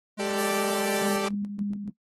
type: tone with vibrato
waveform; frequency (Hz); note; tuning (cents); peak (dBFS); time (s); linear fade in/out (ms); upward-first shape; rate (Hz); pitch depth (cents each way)
square; 207.7; G#3; 0; -33; 0.17-1.09; 20; triangle; 20; 41
type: chord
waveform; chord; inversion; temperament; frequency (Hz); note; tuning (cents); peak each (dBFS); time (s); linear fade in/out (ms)
sawtooth; G suspended second; none; equal; 392 / 440 / 587.3; G4 / A4 / D5; 0 / 0 / 0; -26 / -29 / -29; 0.19-1.29; 10
type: noise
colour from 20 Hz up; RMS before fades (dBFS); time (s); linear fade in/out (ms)
blue; -34; 0.37-1.18; 20
type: tone with tremolo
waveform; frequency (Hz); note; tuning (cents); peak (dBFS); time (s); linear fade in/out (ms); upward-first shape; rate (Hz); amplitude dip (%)
sine; 203.5; G#3; -35; -27; 1.02-1.9; 5; square; 3.5; 45
effects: noise-tail reverb RT60 0.1 s tail -18 dB re dry + AAC 32 kbps